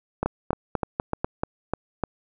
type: two click trains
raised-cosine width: 1 ms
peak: -10 / -9 dBFS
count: 7 / 5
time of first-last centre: 0.23-2.037 / 0.26-1.245 s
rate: 3.32 / 4.06 Hz
effects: none